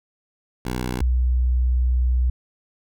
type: tone pair in turn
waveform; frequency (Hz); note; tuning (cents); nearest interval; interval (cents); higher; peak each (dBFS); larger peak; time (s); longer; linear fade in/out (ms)
10% pulse / sine; 62.1 / 62.1; B1 / B1; +10 / +10; unison; 0; neither; -16 / -16; neither; 0.65-1.01 / 1.01-2.3; second; 5
effects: none